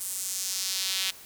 sawtooth tone with high-pass filter sweep, 190 Hz, F#3, 46 cents sharp, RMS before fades -31 dBFS, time 0-1.11 s, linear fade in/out 10 ms, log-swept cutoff 9400 to 3200 Hz, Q 1.6, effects white hiss -48 dBFS RMS until 1.25 s

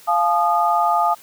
sine tone cluster, 696 / 858 / 1226 Hz, F5 / A5 / D#6, -6 / -44 / -26 cents, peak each -19 dBFS, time 0.07-1.15 s, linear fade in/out 20 ms, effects white hiss -46 dBFS RMS until 1.22 s + high-pass 100 Hz 12 dB/octave

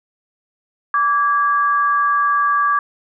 sine tone pair together, 1157.8 / 1643 Hz, D6 / G#6, -25 / -19 cents, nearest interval tritone, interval 606 cents, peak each -14 / -20 dBFS, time 0.94-2.79 s, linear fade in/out 2 ms, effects none

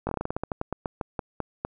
slowing click train, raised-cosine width 1 ms, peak -14 dBFS, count 18, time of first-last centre 0.07-1.65 s, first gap 20 ms, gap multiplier 1.17, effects none

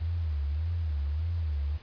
sine tone with vibrato, 77.78 Hz, D#2, in tune, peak -27 dBFS, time 0-1.78 s, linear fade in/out 20 ms, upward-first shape sine, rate 1.7 Hz, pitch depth 160 cents each way, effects pink hiss -53 dBFS RMS until 1.82 s + resampled to 11025 Hz

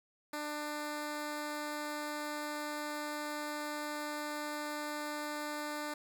10% pulse tone, 298.1 Hz, D4, 26 cents sharp, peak -29 dBFS, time 0.33-5.94 s, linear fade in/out 5 ms, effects none

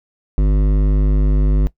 sine tone with hard clipping, 50.4 Hz, G1, 49 cents sharp, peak -13 dBFS, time 0.38-1.67 s, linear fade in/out 0 ms, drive 14 dB, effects noise-tail reverb RT60 0.1 s tail -18 dB re dry

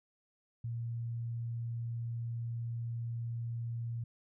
sine tone, 116.9 Hz, A#2, 5 cents sharp, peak -35 dBFS, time 0.64-4.04 s, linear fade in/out 5 ms, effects none

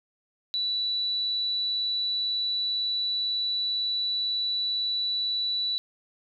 sine tone, 3951 Hz, B7, in tune, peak -25 dBFS, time 0.54-5.78 s, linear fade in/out 0 ms, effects none

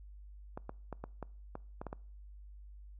clicks, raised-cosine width 1 ms, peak -27 dBFS, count 9, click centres 0.575 / 0.694 / 0.927 / 1.04 / 1.227 / 1.554 / 1.815 / 1.867 / 1.929 s, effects noise-tail reverb RT60 0.5 s tail -24 dB re dry + added 50 Hz sine -49 dBFS peak until 2.99 s

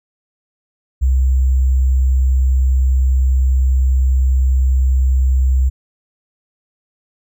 sine tone with sample-and-hold, 65 Hz, C2, 11 cents flat, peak -10 dBFS, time 1.01-5.7 s, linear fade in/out 20 ms, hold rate 7350 Hz, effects none

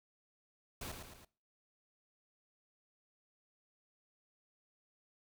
pink noise with echo, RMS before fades -44 dBFS, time 0.81-0.92 s, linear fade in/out 5 ms, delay 110 ms, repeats 3, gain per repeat -5 dB, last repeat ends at 1.25 s, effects noise-tail reverb RT60 0.4 s tail -22 dB re dry

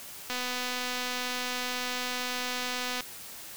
click train, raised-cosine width 0.2 ms, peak -16 dBFS, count 675, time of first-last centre 0.3-3.007 s, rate 249 Hz, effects white hiss -44 dBFS RMS until 3.56 s

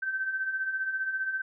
sine beating tone pair, 1534 / 1549 Hz, G6 / G6, -38 / -21 cents, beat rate 15 Hz, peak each -37 / -29 dBFS, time 0.02-1.42 s, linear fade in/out 10 ms, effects none

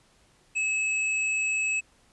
square tone, 2587 Hz, E7, 33 cents flat, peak -25 dBFS, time 0.55-1.81 s, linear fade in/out 20 ms, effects pink hiss -62 dBFS RMS until 2.12 s + resampled to 24000 Hz

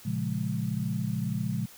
sine chord, Bb minor seventh, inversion none, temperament equal, 116.54 / 138.59 / 174.61 / 207.7 Hz, Bb2 / Db3 / F3 / Ab3, 0 / 0 / 0 / 0 cents, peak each -33 dBFS, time 0.05-1.66 s, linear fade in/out 10 ms, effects white hiss -51 dBFS RMS until 1.77 s

